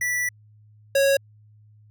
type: tone pair in turn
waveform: square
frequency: 1963 / 550.8 Hz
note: B6 / C#5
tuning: -11 / -11 cents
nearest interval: octave + minor seventh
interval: 2200 cents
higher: first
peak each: -23 / -17 dBFS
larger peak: second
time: 0.01-0.29 / 0.95-1.17 s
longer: first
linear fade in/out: 5 ms
effects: added 106 Hz sine -50 dBFS peak until 1.9 s